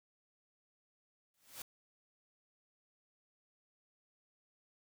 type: noise with exponential growth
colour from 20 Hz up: white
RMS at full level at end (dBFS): -43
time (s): 1.34-1.62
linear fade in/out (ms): 2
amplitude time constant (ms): 59
effects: none